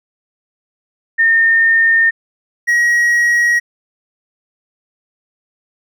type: tone pair in turn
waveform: sine / triangle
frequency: 1822 / 1900.5 Hz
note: A#6 / A#6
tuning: -40 / +33 cents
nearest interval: minor second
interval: 73 cents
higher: second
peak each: -8 dBFS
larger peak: neither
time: 1.18-2.11 / 2.67-3.6 s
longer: neither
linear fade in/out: 20 ms
effects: none